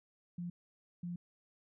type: tone bursts at uneven times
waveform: sine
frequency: 174.61 Hz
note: F3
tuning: in tune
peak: -38 dBFS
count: 2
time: 0.38-0.5 / 1.03-1.16 s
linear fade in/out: 5 ms
effects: none